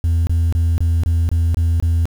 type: tone bursts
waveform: sine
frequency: 83.3 Hz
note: E2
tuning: 19 cents sharp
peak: -10 dBFS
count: 8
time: 0.04-2.055 s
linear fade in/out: 0 ms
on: 230 ms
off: 25 ms
effects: tanh soft clip ceiling -12 dBFS + 7-bit